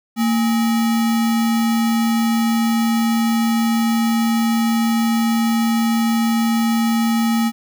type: tone with sample-and-hold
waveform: sine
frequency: 228.2 Hz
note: A#3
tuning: 37 cents flat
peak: -14 dBFS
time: 0.16-7.52 s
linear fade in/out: 50 ms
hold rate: 1050 Hz
effects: none